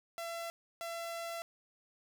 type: tone bursts at uneven times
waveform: sawtooth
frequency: 674 Hz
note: E5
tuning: 38 cents sharp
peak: -35 dBFS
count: 2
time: 0.18-0.5 / 0.81-1.42 s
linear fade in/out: 0 ms
effects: none